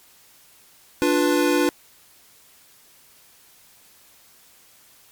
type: chord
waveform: square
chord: B diminished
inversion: first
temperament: equal with one note detuned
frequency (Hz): 293.7 / 352.5 / 493.9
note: D4 / F4 / B4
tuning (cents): 0 / +16 / 0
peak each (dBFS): -21 / -22 / -24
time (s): 1.02-1.69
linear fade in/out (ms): 0
effects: white hiss -53 dBFS RMS until 5.11 s + MP3 96 kbps